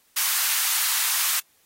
white high-pass noise, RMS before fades -23 dBFS, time 0.16-1.4 s, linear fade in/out 10 ms, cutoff 980 Hz, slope 24 dB/octave, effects white hiss -62 dBFS RMS until 1.65 s + AAC 48 kbps

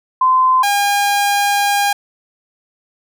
sine / sawtooth tone pair in turn, 1031 / 809.8 Hz, C6 / G#5, -26 / -44 cents, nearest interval major third, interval 418 cents, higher first, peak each -9 dBFS, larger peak neither, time 0.21-0.63 / 0.63-1.93 s, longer second, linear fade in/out 5 ms, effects none

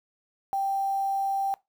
sine tone with quantisation, 784 Hz, G5, in tune, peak -24 dBFS, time 0.53-1.54 s, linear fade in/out 0 ms, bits 8, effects noise-tail reverb RT60 0.2 s tail -21 dB re dry

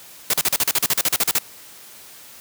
white noise bursts, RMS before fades -18 dBFS, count 15, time 0.3-1.386 s, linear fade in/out 2 ms, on 36 ms, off 39 ms, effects white hiss -43 dBFS RMS until 2.4 s + high-pass 80 Hz 12 dB/octave

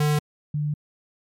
square / sine tone pair in turn, 149.5 / 148.68 Hz, D3 / D3, +31 / +22 cents, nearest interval unison, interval 9 cents, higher first, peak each -19 / -22 dBFS, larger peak first, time 0-0.19 / 0.54-0.74 s, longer second, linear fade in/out 5 ms, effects MP3 64 kbps

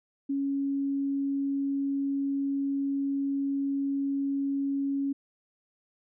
sine tone, 277.2 Hz, C#4, in tune, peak -26 dBFS, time 0.29-5.13 s, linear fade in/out 10 ms, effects none

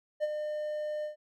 triangle tone with ADSR envelope, 604 Hz, D5, 48 cents sharp, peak -23 dBFS, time 0.2-1.16 s, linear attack 35 ms, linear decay 31 ms, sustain -7 dB, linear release 120 ms, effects none

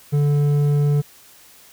sine tone with hard clipping, 145.4 Hz, D3, 17 cents flat, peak -16 dBFS, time 0.12-1.02 s, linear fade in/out 20 ms, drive 6 dB, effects white hiss -48 dBFS RMS until 1.72 s

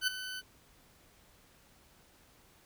20% pulse tone with ADSR envelope, 1508 Hz, F#6, 32 cents sharp, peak -21 dBFS, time 0.01-0.42 s, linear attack 64 ms, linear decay 11 ms, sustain -13 dB, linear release 34 ms, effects pink hiss -63 dBFS RMS until 2.65 s

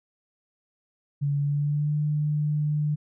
sine tone with pitch glide, 142.8 to 149.64 Hz, D3 to D3, -48 to +33 cents, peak -22 dBFS, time 1.21-2.96 s, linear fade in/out 20 ms, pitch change +81 cents, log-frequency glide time 1.39-1.95 s, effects none

